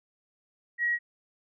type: tone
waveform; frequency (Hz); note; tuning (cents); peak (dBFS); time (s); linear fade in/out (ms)
sine; 1905; A#6; +37; -24; 0.78-0.99; 50
effects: none